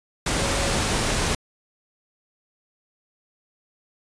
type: tone in noise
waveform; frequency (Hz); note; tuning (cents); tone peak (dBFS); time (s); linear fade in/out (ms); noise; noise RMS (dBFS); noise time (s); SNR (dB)
sine; 554.4; C#5; 0; -31; 0.39-0.79; 5; pink; -23; 0.26-1.35; -11
effects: resampled to 22050 Hz